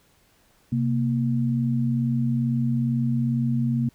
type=tone pair together; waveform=sine; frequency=130.81 / 233.1 Hz; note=C3 / A#3; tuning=0 / 0 cents; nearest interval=minor seventh; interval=1000 cents; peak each=-23 dBFS; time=0.72-3.89 s; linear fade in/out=5 ms; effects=pink hiss -61 dBFS RMS until 3.94 s